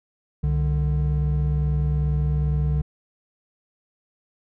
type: tone pair together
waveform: triangle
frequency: 66.19 / 148.6 Hz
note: C2 / D3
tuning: +21 / +21 cents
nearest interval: octave + major second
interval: 1400 cents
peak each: -20 dBFS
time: 0.43-2.82 s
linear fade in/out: 10 ms
effects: none